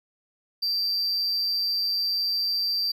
triangle tone with amplitude modulation, 4699 Hz, D8, in tune, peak -20 dBFS, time 0.62-2.92 s, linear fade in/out 10 ms, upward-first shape sine, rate 186 Hz, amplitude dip 45%, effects none

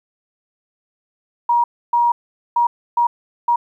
sine tone bursts at uneven times, 951 Hz, A#5, 34 cents sharp, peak -12 dBFS, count 5, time 1.49-1.64 / 1.93-2.12 / 2.56-2.67 / 2.97-3.07 / 3.48-3.56 s, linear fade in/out 5 ms, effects 9-bit

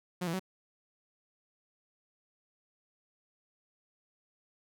sawtooth tone with pitch steps, 179.4 / 165.8 / 187.8 Hz, F3 / E3 / F#3, +47 / +10 / +26 cents, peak -28 dBFS, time 0.21-0.396 s, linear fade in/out 10 ms, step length 62 ms, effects none

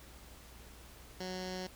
15% pulse tone with low-pass filter, 184.5 Hz, F#3, 5 cents flat, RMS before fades -41 dBFS, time 1.2-1.67 s, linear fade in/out 5 ms, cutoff 5200 Hz, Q 3.5, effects added 60 Hz sine -56 dBFS peak until 1.75 s + pink hiss -56 dBFS RMS until 1.75 s

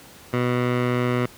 15% pulse tone with low-pass filter, 123.47 Hz, B2, in tune, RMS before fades -22 dBFS, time 0.33-1.26 s, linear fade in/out 5 ms, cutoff 2200 Hz, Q 1.3, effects pink hiss -46 dBFS RMS until 1.37 s + high-pass 60 Hz 12 dB/octave

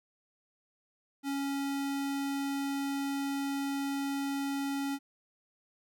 square tone, 277.7 Hz, C#4, 3 cents sharp, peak -32 dBFS, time 1.23-4.99 s, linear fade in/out 50 ms, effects none

